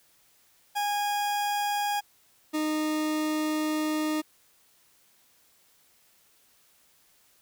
40% pulse tone pair in turn, 822 / 307.9 Hz, G#5 / D#4, -18 / -18 cents, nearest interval octave + perfect fourth, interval 1700 cents, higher first, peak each -25 dBFS, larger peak neither, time 0.75-2.01 / 2.53-4.22 s, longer second, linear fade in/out 20 ms, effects white hiss -63 dBFS RMS until 7.41 s

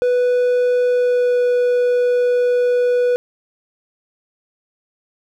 triangle tone with pitch glide, 493.9 to 491.1 Hz, B4 to B4, 0 to -10 cents, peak -11 dBFS, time 0.02-3.16 s, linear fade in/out 0 ms, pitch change -10 cents, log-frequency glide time 0.86-1.42 s, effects none

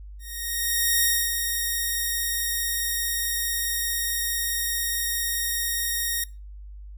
5% pulse tone with ADSR envelope, 1864.7 Hz, A#6, in tune, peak -8 dBFS, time 0.19-6.24 s, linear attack 840 ms, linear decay 270 ms, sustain -6 dB, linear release 4 ms, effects noise-tail reverb RT60 0.3 s tail -23 dB re dry + added 50 Hz sine -38 dBFS peak until 6.97 s

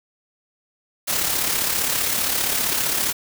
white noise with amplitude modulation, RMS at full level -20 dBFS, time 1.07-3.13 s, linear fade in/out 20 ms, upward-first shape sine, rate 35.2 Hz, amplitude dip 45%, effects none

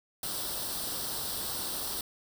white noise with comb filter, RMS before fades -35 dBFS, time 0.23-2.01 s, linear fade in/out 2 ms, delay 0.22 ms, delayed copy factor +0.7, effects none

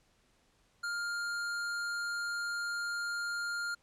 sine tone with hard clipping, 1405 Hz, F6, 10 cents sharp, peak -35 dBFS, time 0.83-3.75 s, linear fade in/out 10 ms, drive 18 dB, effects pink hiss -70 dBFS RMS until 3.82 s + low-pass 9000 Hz 12 dB/octave

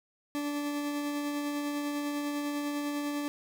40% pulse tone with tremolo, 290.7 Hz, D4, 18 cents flat, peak -29 dBFS, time 0.35-3.28 s, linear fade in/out 0 ms, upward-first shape triangle, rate 10 Hz, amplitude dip 30%, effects none

